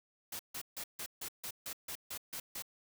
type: noise bursts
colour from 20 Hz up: white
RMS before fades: -42 dBFS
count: 11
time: 0.32-2.623 s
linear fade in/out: 5 ms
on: 73 ms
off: 150 ms
effects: none